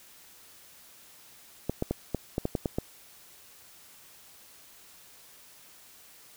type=clicks; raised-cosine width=2 ms; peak=-14 dBFS; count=9; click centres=1.696 / 1.824 / 1.91 / 2.147 / 2.381 / 2.454 / 2.552 / 2.658 / 2.785 s; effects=white hiss -54 dBFS RMS until 6.36 s